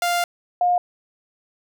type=tone pair in turn; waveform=sawtooth / sine; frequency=698.5 / 712.4 Hz; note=F5 / F5; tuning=0 / +34 cents; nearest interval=unison; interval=34 cents; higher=second; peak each=-15 dBFS; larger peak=neither; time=0.02-0.24 / 0.61-0.78 s; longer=first; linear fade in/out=2 ms; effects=none